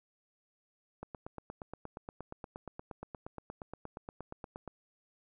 click train, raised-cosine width 1 ms, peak -28 dBFS, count 32, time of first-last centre 1.03-4.677 s, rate 8.5 Hz, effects none

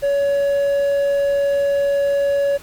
triangle tone, 563 Hz, C#5, 27 cents sharp, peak -13 dBFS, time 0.02-2.58 s, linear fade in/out 20 ms, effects pink hiss -42 dBFS RMS until 2.62 s + Opus 48 kbps

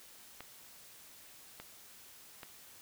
clicks, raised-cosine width 0.3 ms, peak -29 dBFS, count 3, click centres 0.406 / 1.6 / 2.432 s, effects white hiss -56 dBFS RMS until 2.81 s

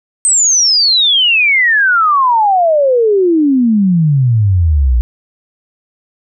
sine exponential sweep, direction down, 8380 to 57.1 Hz, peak -7 dBFS, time 0.25-5.01 s, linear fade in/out 0 ms, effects none

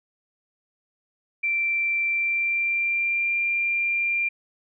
sine tone with pitch glide, 2349 to 2383 Hz, D7 to D7, 0 to +25 cents, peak -21 dBFS, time 1.43-4.29 s, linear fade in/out 10 ms, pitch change +25 cents, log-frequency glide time 2.06-3.35 s, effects none

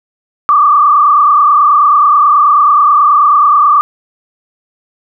sine tone with frequency modulation, 1174.7 Hz, D6, in tune, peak -4 dBFS, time 0.49-3.81 s, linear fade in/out 0 ms, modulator 29.3 Hz, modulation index 1.8, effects none

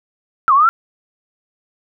sine exponential two-way sweep, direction down then up, 1396.9 to 1046.5 to 1396.9 Hz, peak -8 dBFS, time 0.48-0.69 s, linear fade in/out 0 ms, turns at 0.53 s, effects none

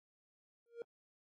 triangle tone with exponential growth, 468.5 Hz, A#4, 9 cents sharp, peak -36 dBFS, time 0.66-0.82 s, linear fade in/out 1 ms, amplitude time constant 33 ms, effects AAC 32 kbps

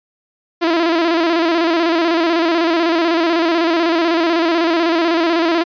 sawtooth tone with vibrato, 333.5 Hz, E4, 20 cents sharp, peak -9 dBFS, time 0.61-5.64 s, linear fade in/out 20 ms, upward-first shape square, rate 16 Hz, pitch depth 57 cents each way, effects resampled to 11025 Hz

